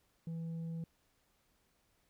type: tone with tanh clipping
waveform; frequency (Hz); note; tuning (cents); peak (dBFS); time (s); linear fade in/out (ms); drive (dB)
triangle; 164.81; E3; 0; -39; 0.27-0.84; 2; 8
effects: pink hiss -75 dBFS RMS until 2.09 s